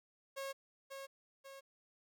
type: tone with echo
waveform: sawtooth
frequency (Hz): 545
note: C#5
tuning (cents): -29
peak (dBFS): -37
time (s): 0.36-0.53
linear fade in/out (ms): 20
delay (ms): 540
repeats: 2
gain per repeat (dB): -5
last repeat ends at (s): 1.61
effects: 13-bit